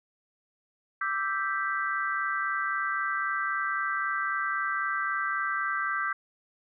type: chord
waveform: sine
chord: E minor seventh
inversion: third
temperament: equal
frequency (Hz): 1174.7 / 1318.5 / 1568 / 1975.5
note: D6 / E6 / G6 / B6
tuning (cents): 0 / 0 / 0 / 0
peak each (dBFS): -32 / -34 / -30 / -36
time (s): 1.01-6.13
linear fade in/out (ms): 5
effects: none